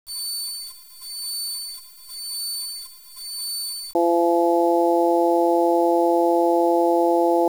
25% pulse tone with tremolo, 4514 Hz, C#8, 31 cents sharp, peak -21 dBFS, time 0.06-3.95 s, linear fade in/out 50 ms, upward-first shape sine, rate 0.93 Hz, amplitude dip 90%
harmonic tone, 170.5 Hz, F3, 41 cents flat, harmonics 2 / 3 / 4 / 5, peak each -19 / -21 / -22 / -23 dBFS, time 3.95-7.48 s, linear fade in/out 2 ms
effects 7-bit

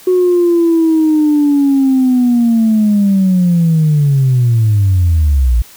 sine linear sweep, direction down, 368.9 to 55 Hz, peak -6 dBFS, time 0.07-5.62 s, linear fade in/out 5 ms, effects tanh soft clip ceiling -4 dBFS + white hiss -39 dBFS RMS until 5.76 s

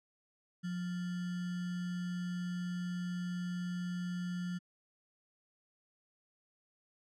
sine tone with sample-and-hold, 177.9 Hz, F3, 32 cents sharp, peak -35 dBFS, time 0.63-4.59 s, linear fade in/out 20 ms, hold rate 1575 Hz, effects low-pass 7000 Hz 12 dB/octave

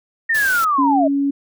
sine linear sweep, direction down, 1864.7 to 600 Hz, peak -14 dBFS, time 0.29-1.08 s, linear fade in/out 10 ms
white noise, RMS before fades -28 dBFS, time 0.34-0.65 s, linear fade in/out 10 ms
sine tone, 279.8 Hz, C#4, 16 cents sharp, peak -15 dBFS, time 0.78-1.31 s, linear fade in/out 10 ms
effects none

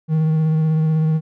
triangle tone with vibrato, 157.6 Hz, D#3, 23 cents sharp, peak -12 dBFS, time 0.08-1.21 s, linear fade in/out 50 ms, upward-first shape sine, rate 16 Hz, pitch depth 20 cents each way, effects none

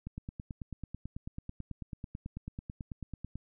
click train, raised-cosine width 5 ms, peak -27 dBFS, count 31, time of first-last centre 0.07-3.356 s, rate 9.13 Hz, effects none

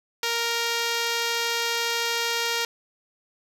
5% pulse tone with low-pass filter, 466.2 Hz, A#4, in tune, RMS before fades -26 dBFS, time 0.23-2.65 s, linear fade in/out 2 ms, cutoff 12000 Hz, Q 0.71, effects none

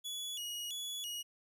sawtooth tone with vibrato, 3136 Hz, G7, in tune, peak -36 dBFS, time 0.04-1.23 s, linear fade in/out 20 ms, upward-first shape square, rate 1.5 Hz, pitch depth 140 cents each way, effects none

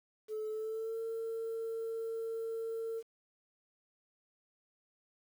sine tone with pitch glide, 432.4 to 452.8 Hz, A4 to A4, -30 to +50 cents, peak -34 dBFS, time 0.28-3.03 s, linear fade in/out 50 ms, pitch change +80 cents, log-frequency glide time 0.5-0.98 s, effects tanh soft clip ceiling -33 dBFS + 10-bit

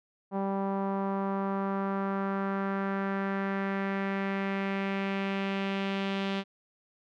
sawtooth tone with low-pass filter sweep, 195.6 Hz, G3, 4 cents flat, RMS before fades -31 dBFS, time 0.31-6.44 s, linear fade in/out 50 ms, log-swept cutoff 880 to 3300 Hz, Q 2.2, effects none

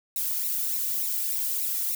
violet noise with flanger, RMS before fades -28 dBFS, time 0.16-1.95 s, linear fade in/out 2 ms, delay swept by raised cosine 0.62 to 1.92 ms, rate 3.4 Hz, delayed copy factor -0.9, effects none

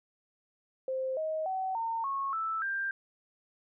sine tone with pitch steps, 523.3 / 629.5 / 757.4 / 911.1 / 1096.1 / 1318.6 / 1586.3 Hz, C5 / D#5 / F#5 / A#5 / C#6 / E6 / G6, 0 / +20 / +40 / -40 / -20 / 0 / +20 cents, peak -30 dBFS, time 0.88-2.91 s, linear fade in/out 2 ms, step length 290 ms, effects none

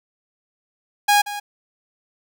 sawtooth tone with echo, 822 Hz, G#5, 18 cents flat, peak -9 dBFS, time 1.08-1.22 s, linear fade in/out 10 ms, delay 180 ms, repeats 1, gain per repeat -14 dB, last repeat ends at 1.4 s, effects none

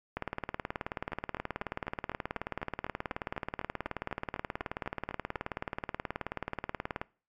two click trains, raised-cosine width 0.5 ms, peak -23 / -18 dBFS, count 18 / 129, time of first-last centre 1.12-5.359 / 0.17-7.015 s, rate 4.01 / 18.7 Hz, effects noise-tail reverb RT60 0.4 s tail -23 dB re dry + MP3 96 kbps

